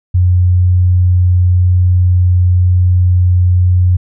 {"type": "tone", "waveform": "sine", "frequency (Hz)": 90.1, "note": "F#2", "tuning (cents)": -45, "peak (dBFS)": -6, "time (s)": [0.14, 3.97], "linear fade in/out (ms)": 10, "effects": []}